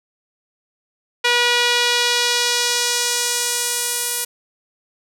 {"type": "tone with band-pass filter sweep", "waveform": "sawtooth", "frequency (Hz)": 483.1, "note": "B4", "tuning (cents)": -38, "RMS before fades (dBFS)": -19, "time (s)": [1.24, 4.25], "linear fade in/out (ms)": 10, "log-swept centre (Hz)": [2800, 11000], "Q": 1.1, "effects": []}